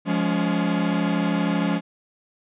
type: chord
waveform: 45% pulse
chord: Db major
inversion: first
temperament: equal with one note detuned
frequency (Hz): 174.61 / 207.7 / 281.5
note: F3 / Ab3 / Db4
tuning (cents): 0 / 0 / +27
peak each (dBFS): -24 / -25 / -25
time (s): 0.05-1.81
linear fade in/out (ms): 50
effects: resampled to 8000 Hz